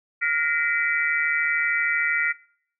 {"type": "tone cluster", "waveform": "sine", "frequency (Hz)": [1414, 1874, 2027, 2319], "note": ["F6", "A#6", "B6", "D7"], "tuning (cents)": [21, 9, 45, -22], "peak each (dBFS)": [-26, -26, -25, -27], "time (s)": [0.21, 2.33], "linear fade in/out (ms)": 20, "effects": ["noise-tail reverb RT60 0.6 s tail -23 dB re dry"]}